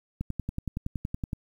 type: click train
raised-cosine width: 5 ms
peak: -18 dBFS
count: 13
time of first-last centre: 0.21-1.331 s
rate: 10.7 Hz
effects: 9-bit